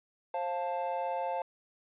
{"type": "chord", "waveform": "triangle", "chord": "F major", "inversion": "second", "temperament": "equal with one note detuned", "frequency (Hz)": [531.2, 698.5, 880], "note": ["C5", "F5", "A5"], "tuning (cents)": [26, 0, 0], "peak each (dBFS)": [-34, -34, -33], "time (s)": [0.34, 1.42], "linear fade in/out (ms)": 2, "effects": ["resampled to 8000 Hz"]}